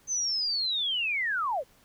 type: linear sweep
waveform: sine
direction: down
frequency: 6272 to 462.3 Hz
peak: -26 dBFS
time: 0.07-1.64 s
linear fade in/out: 50 ms
effects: pink hiss -61 dBFS RMS until 1.84 s